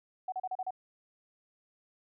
sine tone bursts, 746 Hz, F#5, 14 cents sharp, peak -32 dBFS, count 6, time 0.28-0.707 s, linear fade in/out 5 ms, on 42 ms, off 35 ms, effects none

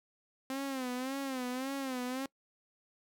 sawtooth tone with vibrato, 261.6 Hz, C4, in tune, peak -31 dBFS, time 0.5-2.26 s, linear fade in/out 2 ms, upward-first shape sine, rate 1.8 Hz, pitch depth 94 cents each way, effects noise-tail reverb RT60 0.1 s tail -23 dB re dry

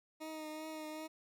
20% pulse tone with vibrato, 311.5 Hz, D#4, 2 cents sharp, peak -38 dBFS, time 0.2-1.08 s, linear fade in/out 20 ms, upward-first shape triangle, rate 2.6 Hz, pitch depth 27 cents each way, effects none

